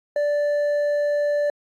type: tone with hard clipping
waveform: sine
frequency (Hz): 585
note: D5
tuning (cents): -7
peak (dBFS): -20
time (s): 0.16-1.5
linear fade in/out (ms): 2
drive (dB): 4
effects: AAC 64 kbps